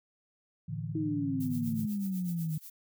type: chord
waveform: sine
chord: A suspended fourth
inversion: none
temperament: equal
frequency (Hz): 110 / 146.83 / 164.81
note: A2 / D3 / E3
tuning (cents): 0 / 0 / 0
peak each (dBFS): -38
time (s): 0.68-1.86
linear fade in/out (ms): 10
type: exponential sweep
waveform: sine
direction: down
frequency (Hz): 319.8 to 153.6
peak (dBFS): -30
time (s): 0.95-2.58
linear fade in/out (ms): 5
type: noise with tremolo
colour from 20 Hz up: violet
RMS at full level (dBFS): -45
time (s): 1.4-2.7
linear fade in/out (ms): 5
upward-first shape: triangle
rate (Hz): 8.1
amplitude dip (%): 90
effects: none